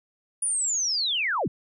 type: linear sweep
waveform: sine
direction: down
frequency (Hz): 9760 to 87.31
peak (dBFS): -23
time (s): 0.42-1.48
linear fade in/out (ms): 5
effects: none